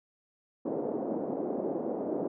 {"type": "band-pass noise", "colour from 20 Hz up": "pink", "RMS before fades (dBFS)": -33, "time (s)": [0.65, 2.28], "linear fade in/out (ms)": 10, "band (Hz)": [240, 630], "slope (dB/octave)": 24, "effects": []}